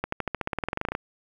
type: accelerating click train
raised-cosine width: 0.5 ms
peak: -12 dBFS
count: 18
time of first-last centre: 0.04-0.951 s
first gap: 84 ms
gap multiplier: 0.94
effects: 8-bit